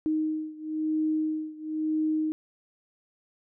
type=beating tone pair; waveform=sine; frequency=311.1 / 312.1 Hz; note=D#4 / D#4; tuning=0 / +5 cents; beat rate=1 Hz; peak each=-28 / -30 dBFS; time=0.06-2.32 s; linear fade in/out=0 ms; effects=none